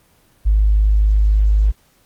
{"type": "tone with tanh clipping", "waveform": "triangle", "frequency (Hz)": 51.91, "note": "G#1", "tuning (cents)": 0, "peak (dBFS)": -10, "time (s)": [0.45, 1.72], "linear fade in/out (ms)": 20, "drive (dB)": 4, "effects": ["pink hiss -55 dBFS RMS until 2.05 s", "Opus 24 kbps"]}